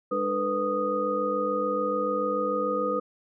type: tone cluster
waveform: sine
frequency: 203.8 / 298.8 / 451.3 / 498.2 / 1241 Hz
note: G#3 / D4 / A4 / B4 / D#6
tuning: -32 / +30 / +44 / +15 / -5 cents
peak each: -35 / -34 / -34 / -27 / -29 dBFS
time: 0.11-3 s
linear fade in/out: 10 ms
effects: none